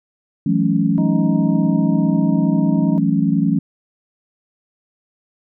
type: chord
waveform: sine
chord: F# minor seventh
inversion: third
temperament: equal with one note detuned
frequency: 164.81 / 185 / 215 / 277.2 Hz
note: E3 / F#3 / A3 / C#4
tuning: 0 / 0 / -40 / 0 cents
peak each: -19 dBFS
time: 0.46-3.59 s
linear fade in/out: 5 ms
type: harmonic tone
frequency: 312.2 Hz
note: D#4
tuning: 6 cents sharp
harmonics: 1 / 2 / 3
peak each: -24 / -30 / -34 dBFS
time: 0.98-2.98 s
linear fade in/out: 0 ms
effects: none